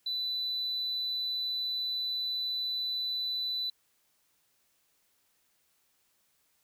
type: tone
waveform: sine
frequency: 3987 Hz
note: B7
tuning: 16 cents sharp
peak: -29 dBFS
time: 0.06-3.7 s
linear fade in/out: 5 ms
effects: tanh soft clip ceiling -27 dBFS + white hiss -72 dBFS RMS until 6.63 s